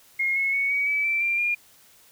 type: tone with pitch steps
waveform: sine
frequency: 2147 / 2183 / 2220 / 2258 / 2296 / 2335 / 2374 / 2414 Hz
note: C7 / C#7 / C#7 / C#7 / D7 / D7 / D7 / D7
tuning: +44 / -27 / +2 / +31 / -40 / -11 / +18 / +47 cents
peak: -21 dBFS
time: 0.19-1.55 s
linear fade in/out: 10 ms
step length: 170 ms
effects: white hiss -55 dBFS RMS until 2.11 s